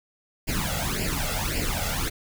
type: noise with flanger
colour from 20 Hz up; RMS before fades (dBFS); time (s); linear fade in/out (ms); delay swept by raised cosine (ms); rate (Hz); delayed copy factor
pink; -27; 0.47-2.1; 20; 0.4 to 1.5; 1.8; +0.8
effects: none